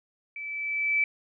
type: tone with level ramp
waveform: sine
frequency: 2312 Hz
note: D7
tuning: 28 cents flat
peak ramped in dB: -35 to -20 dBFS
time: 0.36-1.04 s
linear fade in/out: 2 ms
effects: none